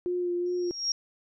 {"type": "tone with vibrato", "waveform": "sine", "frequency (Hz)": 354.1, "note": "F4", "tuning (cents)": 24, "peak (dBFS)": -26, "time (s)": [0.06, 0.71], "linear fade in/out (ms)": 0, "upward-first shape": "sine", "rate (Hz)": 2.6, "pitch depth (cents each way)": 18}
{"type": "tone with exponential growth", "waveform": "sine", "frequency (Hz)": 5588, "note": "F8", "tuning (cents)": 0, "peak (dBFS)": -22, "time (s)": [0.46, 0.92], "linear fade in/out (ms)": 2, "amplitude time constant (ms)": 100}
{"effects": []}